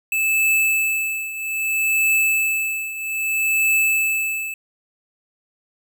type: tone with tremolo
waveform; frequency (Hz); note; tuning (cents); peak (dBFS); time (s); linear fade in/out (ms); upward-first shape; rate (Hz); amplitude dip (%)
square; 2622; E7; -10; -15; 0.12-4.54; 2; triangle; 0.62; 80
effects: none